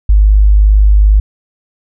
sine tone, 51.2 Hz, G#1, 24 cents flat, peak -3 dBFS, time 0.09-1.2 s, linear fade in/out 5 ms, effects none

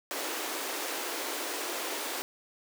pink high-pass noise, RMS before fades -35 dBFS, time 0.11-2.22 s, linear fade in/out 0 ms, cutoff 290 Hz, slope 48 dB/octave, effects none

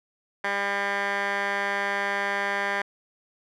15% pulse tone with band-pass filter, 200 Hz, G3, 35 cents sharp, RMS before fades -27 dBFS, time 0.44-2.82 s, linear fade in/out 5 ms, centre 1500 Hz, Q 3.3, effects none

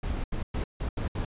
brown noise bursts at uneven times, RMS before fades -30 dBFS, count 6, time 0.03-0.24 / 0.32-0.43 / 0.54-0.64 / 0.8-0.89 / 0.97-1.08 / 1.15-1.25 s, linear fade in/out 5 ms, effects resampled to 8000 Hz

